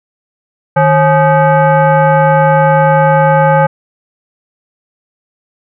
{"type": "tone with frequency modulation", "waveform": "sine", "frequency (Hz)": 155, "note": "D#3", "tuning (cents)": -6, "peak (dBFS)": -5, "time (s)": [0.76, 3.67], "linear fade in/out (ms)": 10, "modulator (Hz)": 696, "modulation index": 1.5, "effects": []}